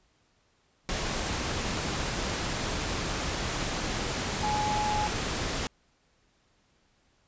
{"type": "tone in noise", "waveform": "sine", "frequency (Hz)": 843, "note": "G#5", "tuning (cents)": 26, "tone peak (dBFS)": -27, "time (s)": [4.43, 5.07], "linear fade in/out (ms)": 0, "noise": "pink", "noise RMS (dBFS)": -31, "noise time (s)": [0.89, 5.67], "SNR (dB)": 1, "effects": ["pink hiss -68 dBFS RMS until 7.27 s", "resampled to 16000 Hz"]}